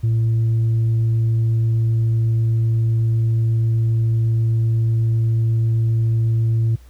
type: tone with tanh clipping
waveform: sine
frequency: 113.5 Hz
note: A#2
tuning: 46 cents flat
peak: -15 dBFS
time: 0.03-6.76 s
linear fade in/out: 10 ms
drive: 1 dB
effects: added 60 Hz sine -41 dBFS peak until 6.89 s + pink hiss -55 dBFS RMS until 6.89 s